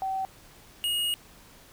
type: tone pair in turn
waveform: sine / square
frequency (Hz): 767 / 2872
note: G5 / F7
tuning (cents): -38 / +48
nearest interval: octave + major seventh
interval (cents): 2286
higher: second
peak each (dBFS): -27 / -26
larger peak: second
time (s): 0.02-0.25 / 0.84-1.14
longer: second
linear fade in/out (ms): 0
effects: pink hiss -53 dBFS RMS until 1.72 s